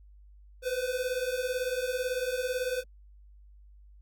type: beating tone pair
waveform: square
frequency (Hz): 493.9 / 511.9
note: B4 / C5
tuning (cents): 0 / -38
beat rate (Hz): 18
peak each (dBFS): -34 / -32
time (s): 0.62-2.84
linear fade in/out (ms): 50
effects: added 50 Hz sine -51 dBFS peak until 4.01 s + Opus 48 kbps